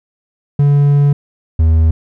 triangle tone pair in turn, 143.3 / 80.42 Hz, D3 / E2, -42 / -42 cents, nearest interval minor seventh, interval 1000 cents, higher first, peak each -5 dBFS, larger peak neither, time 0.59-1.13 / 1.59-1.91 s, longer first, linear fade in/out 5 ms, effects none

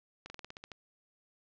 slowing click train, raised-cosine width 0.2 ms, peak -27 dBFS, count 9, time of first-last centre 0.26-0.717 s, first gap 40 ms, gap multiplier 1.1, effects low-pass 5000 Hz 12 dB/octave

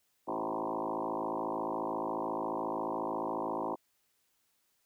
sine tone with frequency modulation, 645 Hz, E5, 38 cents flat, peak -32 dBFS, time 0.27-3.76 s, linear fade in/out 20 ms, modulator 54.2 Hz, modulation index 7.1, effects white hiss -75 dBFS RMS until 4.85 s

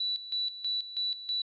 sine tone with tremolo, 3951 Hz, B7, in tune, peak -28 dBFS, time 0-1.42 s, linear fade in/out 5 ms, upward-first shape square, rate 3.1 Hz, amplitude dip 75%, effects resampled to 11025 Hz

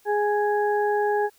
harmonic tone, 415.3 Hz, G#4, in tune, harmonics 1 / 2 / 4, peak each -22 / -24 / -31 dBFS, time 0.05-1.3 s, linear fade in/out 50 ms, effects white hiss -59 dBFS RMS until 1.38 s

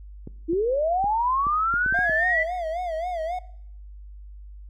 clicks, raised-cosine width 3 ms, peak -23 dBFS, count 9, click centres 0.274 / 0.532 / 1.042 / 1.468 / 1.74 / 1.862 / 1.925 / 1.99 / 2.096 s
sine linear sweep, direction up, 311.1 to 1999 Hz, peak -20 dBFS, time 0.48-2.44 s, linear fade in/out 20 ms
triangle tone with vibrato, 680 Hz, F5, 46 cents flat, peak -24 dBFS, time 1.94-3.39 s, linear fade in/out 5 ms, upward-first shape sine, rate 3.7 Hz, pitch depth 130 cents each way
effects noise-tail reverb RT60 0.7 s tail -19 dB re dry + added 50 Hz sine -39 dBFS peak until 4.69 s

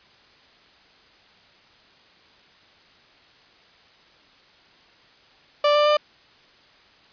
30% pulse tone with pitch steps, 587.3 / 592.4 / 597.6 Hz, D5 / D5 / D5, 0 / +15 / +30 cents, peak -13 dBFS, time 5.64-5.97 s, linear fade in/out 5 ms, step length 110 ms, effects white hiss -54 dBFS RMS until 7.12 s + resampled to 11025 Hz

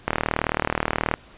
click train, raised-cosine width 0.5 ms, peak -5 dBFS, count 42, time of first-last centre 0.08-1.139 s, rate 38.7 Hz, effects pink hiss -49 dBFS RMS until 1.37 s + resampled to 8000 Hz

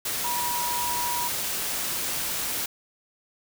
sine tone in noise, 965 Hz, B5, 40 cents flat, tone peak -28 dBFS, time 0.24-1.28 s, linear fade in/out 5 ms, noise white, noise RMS -29 dBFS, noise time 0.05-2.66 s, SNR -2 dB, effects none

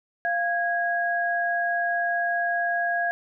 sine tone pair together, 694 / 1649.2 Hz, F5 / G#6, -11 / -13 cents, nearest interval octave + minor third, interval 1498 cents, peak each -25 / -25 dBFS, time 0.25-3.11 s, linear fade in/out 0 ms, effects none

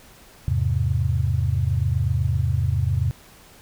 sine chord, E augmented, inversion none, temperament equal with one note detuned, 82.41 / 103.23 / 130.81 Hz, E2 / G#2 / B#2, 0 / -10 / 0 cents, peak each -23 dBFS, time 0.48-3.11 s, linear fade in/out 0 ms, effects pink hiss -49 dBFS RMS until 3.61 s

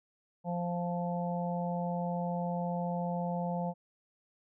harmonic tone, 174.61 Hz, F3, in tune, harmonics 1 / 3 / 4 / 5, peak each -33 / -38 / -39 / -40 dBFS, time 0.44-3.74 s, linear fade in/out 50 ms, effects none

